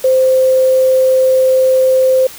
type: tone with quantisation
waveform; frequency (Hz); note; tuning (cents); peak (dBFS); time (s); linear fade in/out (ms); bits
sine; 520; C5; -11; -7; 0.04-2.27; 5; 5
effects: white hiss -33 dBFS RMS until 2.38 s